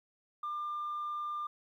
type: tone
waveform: sine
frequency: 1197 Hz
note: D6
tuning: 33 cents sharp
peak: -33 dBFS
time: 0.43-1.47 s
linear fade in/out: 5 ms
effects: tanh soft clip ceiling -32 dBFS + 12-bit